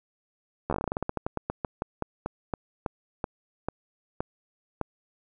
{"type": "slowing click train", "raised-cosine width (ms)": 1, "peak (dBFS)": -14, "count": 27, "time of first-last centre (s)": [0.7, 4.813], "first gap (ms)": 12, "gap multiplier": 1.17, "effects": []}